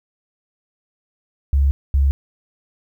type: tone pair in turn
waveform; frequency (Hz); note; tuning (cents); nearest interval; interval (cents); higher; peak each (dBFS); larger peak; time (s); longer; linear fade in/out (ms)
sine; 69.3 / 68.97; C#2 / C#2; 0 / -8; unison; 8; first; -12; neither; 1.53-1.71 / 1.94-2.11; first; 0
effects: 9-bit